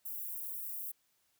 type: high-pass noise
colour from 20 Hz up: white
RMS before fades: -41 dBFS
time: 0.05-0.92 s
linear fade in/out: 10 ms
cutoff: 12000 Hz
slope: 24 dB/octave
effects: white hiss -75 dBFS RMS until 1.39 s